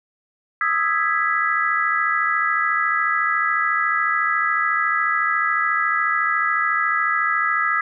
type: chord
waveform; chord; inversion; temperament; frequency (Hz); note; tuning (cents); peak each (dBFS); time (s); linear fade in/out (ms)
sine; E major seventh; third; equal; 1244.5 / 1318.5 / 1661.2 / 1975.5; D#6 / E6 / G#6 / B6; 0 / 0 / 0 / 0; -23; 0.61-7.81; 2
effects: none